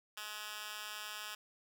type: tone with high-pass filter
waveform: 10% pulse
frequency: 211.3 Hz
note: G#3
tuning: 30 cents sharp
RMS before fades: -45 dBFS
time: 0.17-1.35 s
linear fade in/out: 5 ms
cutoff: 1900 Hz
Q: 1.2
effects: none